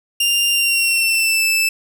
sawtooth tone with pitch glide, 2794 to 2637 Hz, F7 to E7, 0 to 0 cents, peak -11 dBFS, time 0.2-1.69 s, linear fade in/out 5 ms, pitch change -100 cents, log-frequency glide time 0.5-1.44 s, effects none

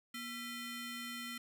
20% pulse ring-modulated tone, 1108.7 Hz, C#6, in tune, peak -34 dBFS, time 0.14-1.38 s, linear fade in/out 5 ms, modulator 869 Hz, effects none

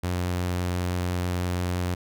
sawtooth tone, 89.4 Hz, F2, 41 cents sharp, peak -21 dBFS, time 0.03-1.95 s, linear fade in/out 10 ms, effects none

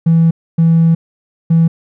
triangle tone bursts at uneven times, 164.81 Hz, E3, in tune, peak -3 dBFS, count 3, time 0.06-0.31 / 0.58-0.95 / 1.5-1.68 s, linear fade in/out 10 ms, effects tanh soft clip ceiling -3 dBFS

